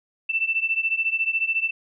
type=beating tone pair; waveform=sine; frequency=2661 / 2675 Hz; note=E7 / E7; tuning=+16 / +25 cents; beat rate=14 Hz; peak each=-23 / -25 dBFS; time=0.29-1.71 s; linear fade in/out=10 ms; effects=none

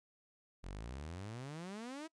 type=exponential sweep; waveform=sawtooth; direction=up; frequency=42.45 to 330 Hz; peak=-40 dBFS; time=0.63-2.08 s; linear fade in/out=20 ms; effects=noise-tail reverb RT60 0.1 s tail -25 dB re dry + resampled to 22050 Hz

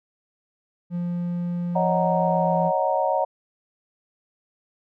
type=tone with pitch glide; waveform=triangle; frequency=174.61 to 170.72 Hz; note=F3 to F3; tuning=0 to -39 cents; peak=-22 dBFS; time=0.9-2.72 s; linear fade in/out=50 ms; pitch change=-39 cents; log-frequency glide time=1.68-2.54 s
type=chord; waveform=sine; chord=D# minor seventh; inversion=third; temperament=equal; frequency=554.4 / 622.3 / 740 / 932.3 Hz; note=C#5 / D#5 / F#5 / A#5; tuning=0 / 0 / 0 / 0 cents; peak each=-25 dBFS; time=1.75-3.25 s; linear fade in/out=10 ms
effects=none

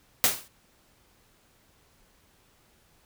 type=noise with exponential decay; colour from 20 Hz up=white; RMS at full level=-18 dBFS; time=0.24-0.48 s; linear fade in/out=0 ms; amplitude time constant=52 ms; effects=pink hiss -63 dBFS RMS until 3.05 s

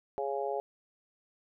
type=harmonic tone; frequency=138.59 Hz; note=C#3; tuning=in tune; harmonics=3 / 4 / 5 / 6; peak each=-35 / -36 / -37 / -38 dBFS; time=0.18-0.6 s; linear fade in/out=0 ms; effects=none

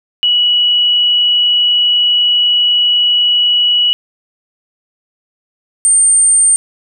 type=tone pair in turn; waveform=sine; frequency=2932 / 8758 Hz; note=F#7 / C#9; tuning=-16 / -22 cents; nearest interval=octave + perfect fifth; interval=1894 cents; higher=second; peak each=-8 / -6 dBFS; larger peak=second; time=0.23-3.93 / 5.85-6.56 s; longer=first; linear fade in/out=0 ms; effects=none

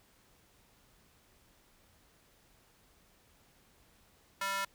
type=tone with high-pass filter; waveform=square; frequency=196.1 Hz; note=G3; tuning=1 cent sharp; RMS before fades=-35 dBFS; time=4.41-4.65 s; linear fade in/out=5 ms; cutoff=1200 Hz; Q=1.8; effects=pink hiss -66 dBFS RMS until 4.74 s

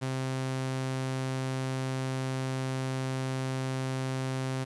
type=tone; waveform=sawtooth; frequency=131.4 Hz; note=C3; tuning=8 cents sharp; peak=-26 dBFS; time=0.01-4.65 s; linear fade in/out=20 ms; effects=resampled to 24000 Hz + 10-bit

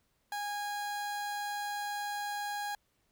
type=tone; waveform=30% pulse; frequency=822 Hz; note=G#5; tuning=18 cents flat; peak=-32 dBFS; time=0.32-2.75 s; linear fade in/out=2 ms; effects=pink hiss -75 dBFS RMS until 3.11 s

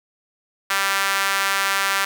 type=tone with high-pass filter; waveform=sawtooth; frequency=196 Hz; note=G3; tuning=in tune; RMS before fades=-21 dBFS; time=0.7-2.05 s; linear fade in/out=5 ms; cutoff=1400 Hz; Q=1.6; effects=none

